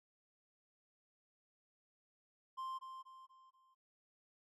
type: tone with echo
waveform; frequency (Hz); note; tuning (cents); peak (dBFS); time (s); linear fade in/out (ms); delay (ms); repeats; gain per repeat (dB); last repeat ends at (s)
triangle; 1050; C6; +6; -39; 2.57-2.79; 20; 240; 4; -7; 3.75
effects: none